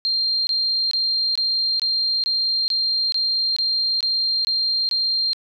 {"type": "tone bursts", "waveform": "sine", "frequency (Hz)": 4186, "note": "C8", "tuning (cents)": 0, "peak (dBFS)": -18, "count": 12, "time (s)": [0.05, 5.332], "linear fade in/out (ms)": 0, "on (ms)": 420, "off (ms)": 22, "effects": []}